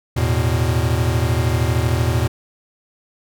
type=chord; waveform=square; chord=E suspended fourth; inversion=none; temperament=equal with one note detuned; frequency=82.41 / 110.51 / 123.47 Hz; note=E2 / A2 / B2; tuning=0 / +8 / 0 cents; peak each=-21 dBFS; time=0.16-2.28 s; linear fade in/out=10 ms; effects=none